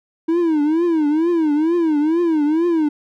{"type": "tone with vibrato", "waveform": "triangle", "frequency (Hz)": 318.9, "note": "D#4", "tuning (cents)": 43, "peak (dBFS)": -12, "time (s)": [0.28, 2.89], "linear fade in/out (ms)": 10, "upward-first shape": "triangle", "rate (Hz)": 2.2, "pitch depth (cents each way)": 180, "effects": []}